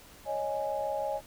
sine chord, C# suspended second, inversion none, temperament equal with one note detuned, 554.4 / 620.5 / 830.6 Hz, C#5 / D#5 / G#5, 0 / -5 / 0 cents, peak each -34 dBFS, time 0.25-1.21 s, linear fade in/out 50 ms, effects pink hiss -53 dBFS RMS until 1.26 s

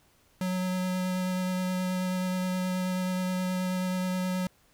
square tone with vibrato, 183.9 Hz, F#3, 10 cents flat, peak -28 dBFS, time 0.41-4.47 s, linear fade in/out 2 ms, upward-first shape sine, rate 9.4 Hz, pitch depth 11 cents each way, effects pink hiss -64 dBFS RMS until 4.73 s

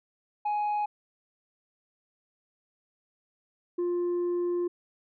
sine tone pair in turn, 835 / 351.1 Hz, G#5 / F4, +9 / +9 cents, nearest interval octave + minor third, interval 1500 cents, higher first, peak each -23 dBFS, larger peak neither, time 0.45-0.86 / 3.78-4.68 s, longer second, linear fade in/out 10 ms, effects tanh soft clip ceiling -25 dBFS

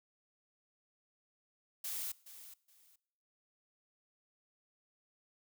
blue noise with echo, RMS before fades -40 dBFS, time 1.84-2.12 s, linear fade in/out 5 ms, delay 420 ms, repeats 2, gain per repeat -13 dB, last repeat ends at 2.96 s, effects noise-tail reverb RT60 0.8 s tail -22 dB re dry

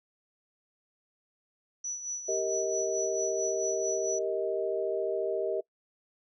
sine tone with tremolo, 5920 Hz, F#8, in tune, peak -31 dBFS, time 1.84-4.19 s, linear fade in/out 5 ms, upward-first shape sine, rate 4.5 Hz, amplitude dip 60%
sine chord, Eb major, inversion first, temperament equal with one note detuned, 392 / 466.2 / 630.9 Hz, G4 / Bb4 / Eb5, 0 / 0 / +24 cents, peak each -32 / -33 / -32 dBFS, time 2.28-5.61 s, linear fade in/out 10 ms
effects noise-tail reverb RT60 0.1 s tail -22 dB re dry

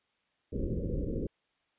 pink low-pass noise, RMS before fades -33 dBFS, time 0.52-1.27 s, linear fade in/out 10 ms, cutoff 540 Hz, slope 96 dB/octave, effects white hiss -75 dBFS RMS until 1.78 s + resampled to 8000 Hz

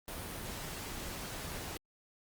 pink noise, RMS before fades -42 dBFS, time 0.08-1.77 s, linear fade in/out 0 ms, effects Opus 32 kbps

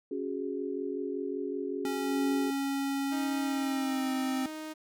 sine chord, C# suspended fourth, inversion none, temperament equal, 277.2 / 370 / 415.3 Hz, C#4 / F#4 / G#4, 0 / 0 / 0 cents, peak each -36 dBFS, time 0.11-2.51 s, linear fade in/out 5 ms
square tone with pitch glide, 275.7 to 261.4 Hz, C#4 to C4, -9 to -1 cents, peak -30 dBFS, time 1.85-4.46 s, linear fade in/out 2 ms, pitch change -92 cents, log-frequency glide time 3.42-4.11 s
sawtooth tone, 311.1 Hz, D#4, in tune, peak -34 dBFS, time 3.11-4.74 s, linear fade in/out 20 ms
effects none

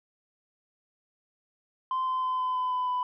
sine tone with pitch steps, 1036 / 1029.4 / 1022.9 / 1016.4 / 1010 / 1003.6 / 997.2 Hz, C6 / C6 / C6 / B5 / B5 / B5 / B5, -17 / -29 / -39 / +49 / +39 / +28 / +16 cents, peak -24 dBFS, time 1.91-3.03 s, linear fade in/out 2 ms, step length 160 ms, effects tanh soft clip ceiling -24 dBFS

